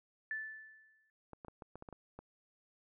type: tone with exponential decay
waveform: sine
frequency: 1753 Hz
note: A6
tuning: 7 cents flat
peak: -35 dBFS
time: 0.31-1.1 s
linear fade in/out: 1 ms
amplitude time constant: 170 ms
type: clicks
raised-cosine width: 1 ms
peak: -34 dBFS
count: 9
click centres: 1.333 / 1.448 / 1.483 / 1.622 / 1.756 / 1.824 / 1.888 / 1.927 / 2.19 s
effects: none